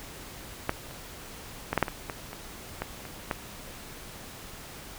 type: clicks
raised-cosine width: 0.5 ms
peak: -10 / -29 / -12 / -8 / -6 / -17 / -17 / -23 / -15 / -25 / -12 dBFS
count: 11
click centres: 0.694 / 0.91 / 1.73 / 1.777 / 1.827 / 1.882 / 2.098 / 2.331 / 2.82 / 3.053 / 3.312 s
effects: pink hiss -44 dBFS RMS until 4.98 s